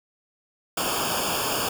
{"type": "noise with comb filter", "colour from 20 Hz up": "pink", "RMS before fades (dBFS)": -26, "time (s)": [0.77, 1.69], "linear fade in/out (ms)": 5, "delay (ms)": 0.5, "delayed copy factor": -0.95, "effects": []}